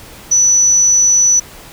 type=tone; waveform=sine; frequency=5950 Hz; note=F#8; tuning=9 cents sharp; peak=-7 dBFS; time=0.31-1.4 s; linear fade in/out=10 ms; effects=pink hiss -36 dBFS RMS until 1.72 s